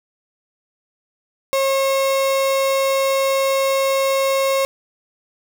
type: tone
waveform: 35% pulse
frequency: 541 Hz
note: C#5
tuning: 42 cents flat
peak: -14 dBFS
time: 1.53-4.65 s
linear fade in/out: 0 ms
effects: none